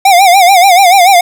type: tone with vibrato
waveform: square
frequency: 745 Hz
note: F#5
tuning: 12 cents sharp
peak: -3 dBFS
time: 0.05-1.21 s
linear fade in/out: 5 ms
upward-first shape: sine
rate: 6.9 Hz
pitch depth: 130 cents each way
effects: none